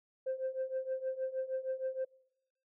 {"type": "tone with tremolo", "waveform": "sine", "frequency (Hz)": 523.3, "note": "C5", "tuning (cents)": 0, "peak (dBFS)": -29, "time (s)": [0.26, 2.05], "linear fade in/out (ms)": 10, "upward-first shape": "triangle", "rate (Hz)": 6.4, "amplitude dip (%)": 90, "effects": ["noise-tail reverb RT60 0.9 s tail -26 dB re dry", "tanh soft clip ceiling -29 dBFS"]}